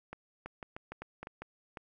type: clicks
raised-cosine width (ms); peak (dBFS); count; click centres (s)
0.5; -27; 10; 0.13 / 0.46 / 0.628 / 0.765 / 0.92 / 1.02 / 1.23 / 1.271 / 1.42 / 1.772
effects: none